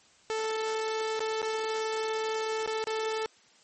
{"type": "tone with dropouts", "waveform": "sawtooth", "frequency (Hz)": 440, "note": "A4", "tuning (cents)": 0, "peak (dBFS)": -25, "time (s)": [0.3, 3.26], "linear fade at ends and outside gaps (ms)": 0, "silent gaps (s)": [[1.194, 1.204], [1.418, 1.428], [2.661, 2.675], [2.84, 2.871]], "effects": ["white hiss -60 dBFS RMS until 3.63 s", "MP3 32 kbps"]}